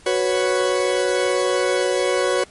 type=chord; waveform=40% pulse; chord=F# suspended fourth; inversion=none; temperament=equal; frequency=370 / 493.9 / 554.4 Hz; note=F#4 / B4 / C#5; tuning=0 / 0 / 0 cents; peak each=-21 dBFS; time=0.06-2.44 s; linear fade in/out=5 ms; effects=pink hiss -48 dBFS RMS until 2.5 s + MP3 48 kbps